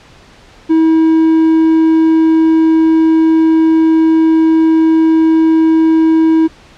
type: tone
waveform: triangle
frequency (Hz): 321.6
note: E4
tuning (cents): -43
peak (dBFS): -4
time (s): 0.69-6.48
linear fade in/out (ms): 20
effects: pink hiss -41 dBFS RMS until 6.77 s + low-pass 5000 Hz 12 dB/octave